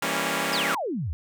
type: chord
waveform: 5% pulse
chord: E diminished seventh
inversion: none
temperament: equal with one note detuned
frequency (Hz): 164.81 / 198.85 / 233.1 / 277.2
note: E3 / G3 / Bb3 / Db4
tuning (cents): 0 / +25 / 0 / 0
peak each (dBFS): -20 / -19 / -20 / -17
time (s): 0.02-0.75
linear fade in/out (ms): 5
type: exponential sweep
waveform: sine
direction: down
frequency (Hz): 5240 to 67.3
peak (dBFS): -26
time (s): 0.53-1.13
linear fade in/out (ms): 0
effects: none